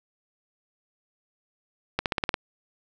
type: accelerating click train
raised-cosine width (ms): 0.3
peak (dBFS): -8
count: 7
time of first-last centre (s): 1.99-2.341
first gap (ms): 68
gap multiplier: 0.94
effects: none